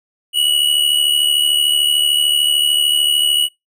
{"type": "tone with amplitude modulation", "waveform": "square", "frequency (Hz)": 2926, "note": "F#7", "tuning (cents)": -20, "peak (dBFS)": -10, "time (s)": [0.33, 3.49], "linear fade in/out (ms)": 50, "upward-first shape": "sine", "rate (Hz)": 73.4, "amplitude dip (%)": 65, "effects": ["noise-tail reverb RT60 0.2 s tail -26 dB re dry"]}